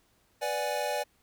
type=chord; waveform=square; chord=G# half-diminished seventh; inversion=first; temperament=equal; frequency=493.9 / 587.3 / 740 / 830.6 Hz; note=B4 / D5 / F#5 / G#5; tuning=0 / 0 / 0 / 0 cents; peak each=-37 / -33 / -39 / -35 dBFS; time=0.41-1.04 s; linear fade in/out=20 ms; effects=pink hiss -68 dBFS RMS until 1.22 s